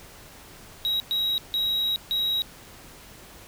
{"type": "tone bursts at uneven times", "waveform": "triangle", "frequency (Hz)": 3832, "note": "A#7", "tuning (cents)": 47, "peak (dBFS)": -21, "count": 4, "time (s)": [[0.85, 1], [1.11, 1.38], [1.54, 1.96], [2.11, 2.42]], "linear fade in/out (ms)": 0, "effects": ["pink hiss -47 dBFS RMS until 3.47 s"]}